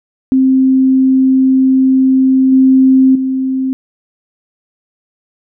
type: tone with level steps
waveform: sine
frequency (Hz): 262.8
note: C4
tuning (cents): +8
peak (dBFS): -6 / -4 / -12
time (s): 0.32-3.73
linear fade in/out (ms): 0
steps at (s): 2.52 / 3.15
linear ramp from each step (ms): 5
effects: none